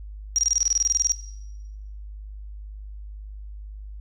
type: tone bursts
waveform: sine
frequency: 5700 Hz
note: F8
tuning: 34 cents sharp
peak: -17 dBFS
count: 16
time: 0.36-1.12 s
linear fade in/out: 0 ms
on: 25 ms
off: 24 ms
effects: noise-tail reverb RT60 1.0 s tail -17 dB re dry + added 51 Hz sine -35 dBFS peak until 4 s